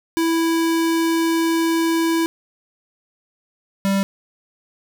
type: tone pair in turn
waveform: square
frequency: 329.6 / 195.98 Hz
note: E4 / G3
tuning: 0 / 0 cents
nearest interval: major sixth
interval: 900 cents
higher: first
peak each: -17 dBFS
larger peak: neither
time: 0.17-2.26 / 3.85-4.03 s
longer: first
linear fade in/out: 0 ms
effects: none

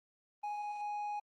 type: tone with hard clipping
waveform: sine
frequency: 830.6 Hz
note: G#5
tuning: in tune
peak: -37 dBFS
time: 0.43-1.2 s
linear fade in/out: 10 ms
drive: 3 dB
effects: Opus 24 kbps

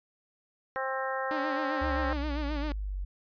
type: harmonic tone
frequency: 264.6 Hz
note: C4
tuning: 20 cents sharp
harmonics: 2 / 3 / 4 / 5 / 6 / 7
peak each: -34 / -36 / -37 / -38 / -39 / -39 dBFS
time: 0.76-2.13 s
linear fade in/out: 0 ms
type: tone with vibrato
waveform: sawtooth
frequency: 293.9 Hz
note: D4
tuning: 1 cent sharp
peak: -29 dBFS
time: 1.31-2.72 s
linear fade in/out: 0 ms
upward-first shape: sine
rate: 7.6 Hz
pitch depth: 82 cents each way
type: exponential sweep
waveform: sine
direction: down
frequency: 71.8 to 46.1 Hz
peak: -31 dBFS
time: 1.81-3.05 s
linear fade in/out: 10 ms
effects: resampled to 11025 Hz

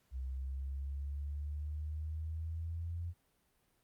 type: exponential sweep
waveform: sine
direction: up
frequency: 64.2 to 86.4 Hz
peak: -37 dBFS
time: 0.11-3.14 s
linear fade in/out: 50 ms
effects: pink hiss -75 dBFS RMS until 3.83 s + Opus 48 kbps

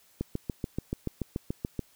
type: click train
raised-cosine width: 3 ms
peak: -17 dBFS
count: 12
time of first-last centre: 0.21-1.793 s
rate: 6.95 Hz
effects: white hiss -62 dBFS RMS until 1.95 s

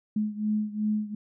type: beating tone pair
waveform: sine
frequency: 211.6 / 214.3 Hz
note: G#3 / A3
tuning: +33 / -45 cents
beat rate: 2.7 Hz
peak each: -27 / -30 dBFS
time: 0.16-1.15 s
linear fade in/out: 5 ms
effects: none

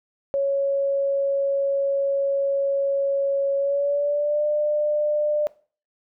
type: tone with pitch glide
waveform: sine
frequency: 554.4 to 597.6 Hz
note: C#5 to D5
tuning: 0 to +30 cents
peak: -19 dBFS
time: 0.34-5.47 s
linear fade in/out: 0 ms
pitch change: +130 cents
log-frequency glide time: 3.57-4.43 s
effects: noise-tail reverb RT60 0.4 s tail -19 dB re dry

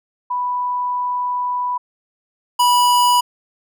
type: tone pair in turn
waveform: sine / square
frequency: 987.8 / 979.3 Hz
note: B5 / B5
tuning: 0 / -15 cents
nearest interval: unison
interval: 15 cents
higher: first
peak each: -18 / -12 dBFS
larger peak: second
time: 0.3-1.78 / 2.59-3.21 s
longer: first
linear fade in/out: 10 ms
effects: none

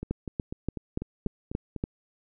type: two click trains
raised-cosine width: 3 ms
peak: -15 / -21 dBFS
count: 7 / 8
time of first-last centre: 0.11-1.839 / 0.03-1.763 s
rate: 3.47 / 4.04 Hz
effects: none

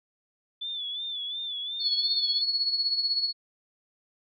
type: tone with vibrato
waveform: sine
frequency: 3485 Hz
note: A7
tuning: 17 cents flat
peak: -31 dBFS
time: 0.61-2.42 s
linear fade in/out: 10 ms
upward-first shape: sine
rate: 2.8 Hz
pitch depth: 67 cents each way
type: tone with tremolo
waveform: sine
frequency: 4373 Hz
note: C#8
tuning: 24 cents flat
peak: -21 dBFS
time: 1.79-3.33 s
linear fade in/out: 50 ms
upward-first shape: triangle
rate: 16 Hz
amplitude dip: 70%
effects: none

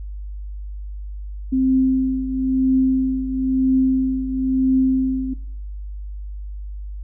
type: tone with tremolo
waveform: sine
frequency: 261.6 Hz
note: C4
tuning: in tune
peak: -12 dBFS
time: 1.52-5.34 s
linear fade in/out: 10 ms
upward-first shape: triangle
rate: 1 Hz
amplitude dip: 70%
effects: noise-tail reverb RT60 0.5 s tail -18 dB re dry + added 50 Hz sine -28 dBFS peak until 7.03 s

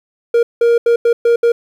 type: tone bursts at uneven times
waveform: triangle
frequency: 469.7 Hz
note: A#4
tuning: 13 cents sharp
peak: -6 dBFS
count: 6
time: 0.34-0.43 / 0.61-0.78 / 0.86-0.96 / 1.05-1.13 / 1.25-1.36 / 1.43-1.52 s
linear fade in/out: 5 ms
effects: 8-bit

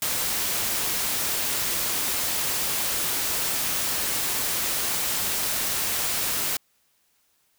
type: noise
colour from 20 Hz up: white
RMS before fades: -26 dBFS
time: 0.02-6.57 s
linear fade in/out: 2 ms
effects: white hiss -67 dBFS RMS until 7.58 s

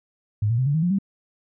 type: tone with pitch steps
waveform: sine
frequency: 105 / 116.5 / 129.27 / 143.43 / 159.15 / 176.59 / 195.94 Hz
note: G#2 / A#2 / C3 / D3 / D#3 / F3 / G3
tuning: +19 / -1 / -21 / -41 / +39 / +19 / -1 cents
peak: -18 dBFS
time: 0.42-0.987 s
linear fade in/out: 5 ms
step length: 81 ms
effects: none

